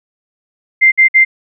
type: tone bursts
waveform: sine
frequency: 2090 Hz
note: C7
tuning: 2 cents flat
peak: -4 dBFS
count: 3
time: 0.81-1.25 s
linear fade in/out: 20 ms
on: 110 ms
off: 55 ms
effects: none